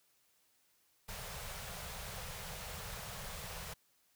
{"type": "band-stop noise", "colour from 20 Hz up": "pink", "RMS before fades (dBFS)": -45, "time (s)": [1.08, 3.74], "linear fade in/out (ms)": 10, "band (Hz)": [190, 440], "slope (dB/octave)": 48, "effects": ["white hiss -73 dBFS RMS until 4.15 s"]}